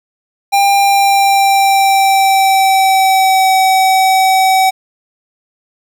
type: tone with pitch glide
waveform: square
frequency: 797 to 760.1 Hz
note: G5 to F#5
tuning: +28 to +46 cents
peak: -8 dBFS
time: 0.52-4.71 s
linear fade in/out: 20 ms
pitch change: -82 cents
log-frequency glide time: 0.75-3.53 s
effects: 8-bit